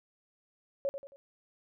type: tone with echo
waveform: sine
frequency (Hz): 554.4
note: C#5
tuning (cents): 0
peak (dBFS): -28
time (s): 0.85-0.89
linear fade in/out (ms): 0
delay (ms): 90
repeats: 3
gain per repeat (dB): -8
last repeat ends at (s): 1.16
effects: none